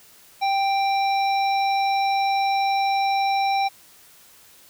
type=harmonic tone; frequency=786 Hz; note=G5; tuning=4 cents sharp; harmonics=1 / 3 / 5 / 7; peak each=-19 / -29 / -33 / -36 dBFS; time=0.41-3.69 s; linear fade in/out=20 ms; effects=white hiss -51 dBFS RMS until 4.69 s